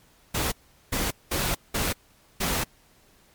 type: noise bursts at uneven times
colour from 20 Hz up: pink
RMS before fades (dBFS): -26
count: 5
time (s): 0.34-0.52 / 0.92-1.11 / 1.31-1.55 / 1.74-1.93 / 2.4-2.64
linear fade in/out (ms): 10
effects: pink hiss -59 dBFS RMS until 3.34 s + MP3 96 kbps